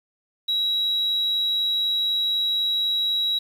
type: tone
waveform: sine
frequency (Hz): 3872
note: B7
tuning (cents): -35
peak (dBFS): -19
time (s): 0.48-3.39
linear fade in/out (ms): 10
effects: tanh soft clip ceiling -16 dBFS + 8-bit